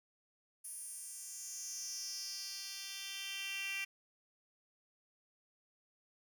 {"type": "tone with high-pass filter sweep", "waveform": "10% pulse", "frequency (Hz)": 392, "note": "G4", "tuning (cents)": 0, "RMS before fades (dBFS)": -44, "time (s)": [0.64, 3.85], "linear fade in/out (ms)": 10, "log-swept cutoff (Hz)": [10000, 2500], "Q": 4.2, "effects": []}